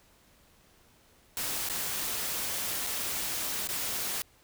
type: noise with dropouts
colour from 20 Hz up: white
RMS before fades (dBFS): -33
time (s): 1.37-4.22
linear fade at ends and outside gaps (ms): 0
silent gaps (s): 1.688-1.698 / 2.866-2.87 / 3.673-3.689
effects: pink hiss -62 dBFS RMS until 4.43 s